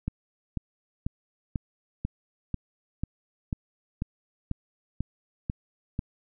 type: click train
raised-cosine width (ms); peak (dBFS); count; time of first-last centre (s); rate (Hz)
5; -16; 13; 0.08-5.991; 2.03
effects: none